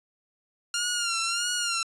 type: tone with vibrato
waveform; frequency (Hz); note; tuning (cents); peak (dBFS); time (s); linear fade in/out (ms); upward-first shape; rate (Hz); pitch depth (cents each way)
10% pulse; 1396.9; F6; 0; -17; 0.74-1.83; 2; sine; 1.6; 65
effects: resampled to 22050 Hz